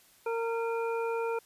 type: harmonic tone with a mistuned harmonic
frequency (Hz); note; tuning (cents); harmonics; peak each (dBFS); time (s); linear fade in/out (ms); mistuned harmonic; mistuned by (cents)
459.9; A#4; -23; 1 / 2 / 3 / 5; -30 / -36 / -40 / -44; 0.26-1.39; 5; 5; +82
effects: white hiss -61 dBFS RMS until 1.45 s + resampled to 32000 Hz